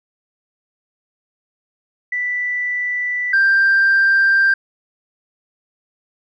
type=tone pair in turn; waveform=sine; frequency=1975.5 / 1581 Hz; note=B6 / G6; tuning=0 / +14 cents; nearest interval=major third; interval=386 cents; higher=first; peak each=-18 / -9 dBFS; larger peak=second; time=2.12-3.33 / 3.33-4.54 s; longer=neither; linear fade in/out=5 ms; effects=tanh soft clip ceiling -8 dBFS